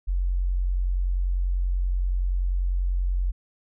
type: tone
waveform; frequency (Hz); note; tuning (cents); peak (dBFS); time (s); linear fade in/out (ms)
sine; 45.19; F#1; -40; -21; 0.07-3.32; 20
effects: none